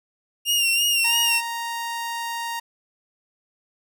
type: tone with vibrato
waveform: sawtooth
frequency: 2794 Hz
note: F7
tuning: in tune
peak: -15 dBFS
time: 0.45-1.42 s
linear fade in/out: 50 ms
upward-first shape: sine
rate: 3 Hz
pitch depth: 49 cents each way
type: tone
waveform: sawtooth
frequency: 932 Hz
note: A#5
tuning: 1 cent flat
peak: -23 dBFS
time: 1.04-2.6 s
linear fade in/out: 10 ms
effects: none